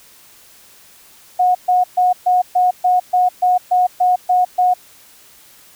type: tone bursts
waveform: sine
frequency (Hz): 727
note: F#5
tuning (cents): -31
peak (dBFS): -10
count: 12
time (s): 1.39-4.74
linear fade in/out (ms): 10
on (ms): 160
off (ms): 130
effects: white hiss -46 dBFS RMS until 5.75 s